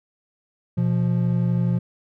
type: tone pair together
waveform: triangle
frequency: 122.47 / 174.61 Hz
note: B2 / F3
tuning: -14 / 0 cents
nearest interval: tritone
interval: 614 cents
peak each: -19 dBFS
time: 0.77-1.79 s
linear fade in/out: 10 ms
effects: none